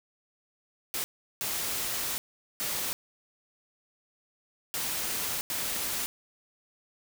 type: noise bursts at uneven times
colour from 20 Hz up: white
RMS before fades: -32 dBFS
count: 5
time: 0.94-1.04 / 1.41-2.18 / 2.6-2.93 / 4.74-5.41 / 5.5-6.06 s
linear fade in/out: 0 ms
effects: none